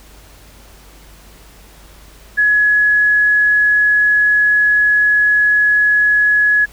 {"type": "tone", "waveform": "sine", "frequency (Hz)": 1688, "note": "G#6", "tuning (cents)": 28, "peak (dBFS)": -9, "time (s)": [2.37, 6.66], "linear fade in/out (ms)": 20, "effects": ["added 50 Hz sine -42 dBFS peak until 6.72 s", "pink hiss -44 dBFS RMS until 6.72 s"]}